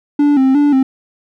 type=tone with vibrato; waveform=triangle; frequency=277.2 Hz; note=C#4; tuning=in tune; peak=-6 dBFS; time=0.19-0.83 s; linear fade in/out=5 ms; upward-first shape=square; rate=2.8 Hz; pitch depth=82 cents each way; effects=none